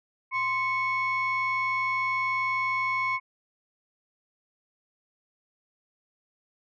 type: tone pair together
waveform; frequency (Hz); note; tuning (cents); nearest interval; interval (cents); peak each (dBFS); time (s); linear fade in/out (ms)
sine; 1043 / 2210; C6 / C#7; -6 / -6; octave + minor second; 1300; -26; 0.31-3.2; 50
effects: tanh soft clip ceiling -20 dBFS